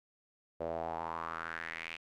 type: tone with band-pass filter sweep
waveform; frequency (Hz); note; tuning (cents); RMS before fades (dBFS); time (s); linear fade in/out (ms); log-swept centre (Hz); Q
sawtooth; 82.41; E2; 0; -40; 0.6-1.97; 10; 550 to 2600; 4.2
effects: none